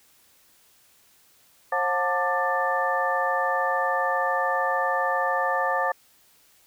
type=tone cluster; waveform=sine; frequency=536 / 721 / 888 / 1183 / 1770 Hz; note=C5 / F#5 / A5 / D6 / A6; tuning=+42 / -45 / +16 / +12 / +10 cents; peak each=-28 dBFS; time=1.72-5.92 s; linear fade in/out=5 ms; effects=white hiss -59 dBFS RMS until 6.66 s

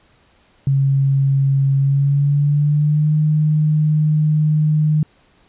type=tone with pitch glide; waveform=sine; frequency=137.1 to 153 Hz; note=C#3 to D#3; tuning=-19 to -29 cents; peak=-12 dBFS; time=0.67-5.03 s; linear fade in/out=2 ms; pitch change=+190 cents; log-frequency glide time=1.77-3.15 s; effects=pink hiss -55 dBFS RMS until 5.48 s + resampled to 8000 Hz

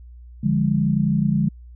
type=chord; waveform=sine; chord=D diminished; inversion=none; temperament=equal with one note detuned; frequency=146.83 / 174.61 / 206 Hz; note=D3 / F3 / Ab3; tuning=0 / 0 / -14 cents; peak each=-21 / -22 / -20 dBFS; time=0.43-1.49 s; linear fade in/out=10 ms; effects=added 60 Hz sine -39 dBFS peak until 1.75 s

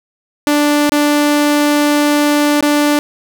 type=tone with dropouts; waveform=sawtooth; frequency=293.7 Hz; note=D4; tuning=in tune; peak=-6 dBFS; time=0.47-2.99 s; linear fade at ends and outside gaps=0 ms; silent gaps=0.894-0.92 / 2.608-2.626 s; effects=none

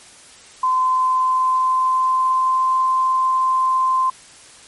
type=tone with pitch glide; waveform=sine; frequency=1028 to 1039.9 Hz; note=C6 to C6; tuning=-31 to -11 cents; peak=-14 dBFS; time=0.63-4.1 s; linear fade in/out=5 ms; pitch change=+20 cents; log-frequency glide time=0.83-2.78 s; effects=white hiss -44 dBFS RMS until 4.67 s + MP3 48 kbps

